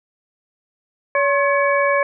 harmonic tone with a mistuned harmonic, 566 Hz, C#5, 36 cents sharp, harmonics 1 / 2 / 3 / 4, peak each -17 / -20 / -22 / -23 dBFS, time 1.15-2.03 s, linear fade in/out 2 ms, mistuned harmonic 2, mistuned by -87 cents, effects none

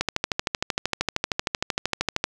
click train, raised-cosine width 0.2 ms, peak -5 dBFS, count 30, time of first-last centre 0.01-2.241 s, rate 13 Hz, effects none

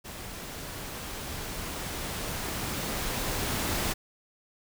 pink noise with level ramp, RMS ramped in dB -41 to -29 dBFS, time 0.04-3.94 s, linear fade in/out 20 ms, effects none

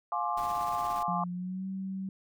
sine chord, D half-diminished seventh, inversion first, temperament just, 704.8 / 845.8 / 1057.2 / 1174.7 Hz, F5 / Ab5 / C6 / D6, +16 / +31 / +18 / 0 cents, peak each -34 dBFS, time 0.12-1.24 s, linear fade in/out 2 ms
pink noise with tremolo, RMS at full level -45 dBFS, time 0.37-1.03 s, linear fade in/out 5 ms, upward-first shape square, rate 17 Hz, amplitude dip 30%
sine tone with pitch glide, 177.5 to 191.34 Hz, F3 to G3, +28 to -42 cents, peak -33 dBFS, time 1.08-2.09 s, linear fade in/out 2 ms, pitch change +130 cents, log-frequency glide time 1.32-1.67 s
effects none

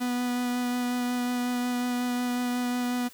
45% pulse tone with vibrato, 246.1 Hz, B3, 6 cents flat, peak -26 dBFS, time 0-3.09 s, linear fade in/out 20 ms, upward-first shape sine, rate 5.5 Hz, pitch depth 10 cents each way, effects white hiss -52 dBFS RMS until 3.13 s

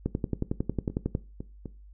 two click trains, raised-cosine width 3 ms, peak -23 / -14 dBFS, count 4 / 13, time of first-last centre 0.9-1.658 / 0.06-1.151 s, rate 3.96 / 11 Hz, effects noise-tail reverb RT60 0.3 s tail -18 dB re dry + added 50 Hz sine -47 dBFS peak until 1.93 s

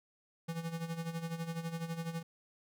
square tone with tremolo, 165.7 Hz, E3, 9 cents sharp, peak -35 dBFS, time 0.48-2.23 s, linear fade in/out 10 ms, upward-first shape sine, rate 12 Hz, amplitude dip 70%, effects none

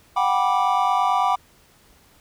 triangle chord, G major seventh, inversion third, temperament just, 735 / 784 / 980 / 1176 Hz, F#5 / G5 / B5 / D6, -12 / 0 / -14 / +2 cents, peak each -21 dBFS, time 0.16-1.36 s, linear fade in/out 10 ms, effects pink hiss -55 dBFS RMS until 2.2 s

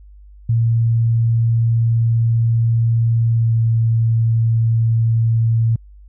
sine tone with pitch glide, 115.1 to 113.91 Hz, A#2 to A#2, -22 to -40 cents, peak -12 dBFS, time 0.49-5.76 s, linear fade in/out 5 ms, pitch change -18 cents, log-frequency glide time 3.32-3.53 s, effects added 50 Hz sine -39 dBFS peak until 6.08 s

